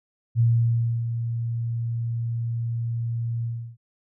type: tone with ADSR envelope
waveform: sine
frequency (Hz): 116.54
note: A#2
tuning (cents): 0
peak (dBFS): -15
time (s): 0.35-3.77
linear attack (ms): 48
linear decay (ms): 640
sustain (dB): -9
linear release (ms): 330
effects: none